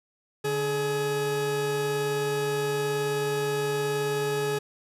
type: tone pair together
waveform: 40% pulse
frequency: 146.83 / 421.5 Hz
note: D3 / G#4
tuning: 0 / +26 cents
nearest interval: octave + tritone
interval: 1826 cents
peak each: -32 / -25 dBFS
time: 0.44-4.59 s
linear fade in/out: 10 ms
effects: resampled to 32000 Hz